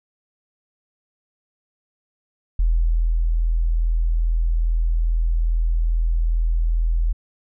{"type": "tone with ADSR envelope", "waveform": "sine", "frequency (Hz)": 41.2, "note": "E1", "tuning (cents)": 0, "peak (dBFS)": -14, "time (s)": [2.59, 7.13], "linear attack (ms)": 5, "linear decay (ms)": 550, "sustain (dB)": -2, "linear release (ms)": 13, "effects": []}